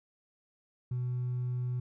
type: tone with hard clipping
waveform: triangle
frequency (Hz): 124.2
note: B2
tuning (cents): +10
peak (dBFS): -30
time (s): 0.91-1.8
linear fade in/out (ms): 5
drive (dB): 2
effects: none